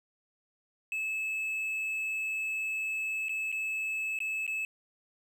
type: tone with dropouts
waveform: triangle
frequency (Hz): 2602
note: E7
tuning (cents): -23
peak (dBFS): -29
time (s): 0.92-4.65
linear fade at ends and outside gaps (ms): 1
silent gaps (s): 3.285-3.293 / 3.518-3.525 / 4.189-4.203 / 4.466-4.477
effects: none